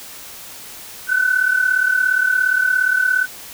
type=tone pair together; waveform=sine; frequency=1480 / 1517.2 Hz; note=F#6 / F#6; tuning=0 / +43 cents; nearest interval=unison; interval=43 cents; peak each=-19 / -15 dBFS; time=1.07-3.27 s; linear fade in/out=50 ms; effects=white hiss -36 dBFS RMS until 3.53 s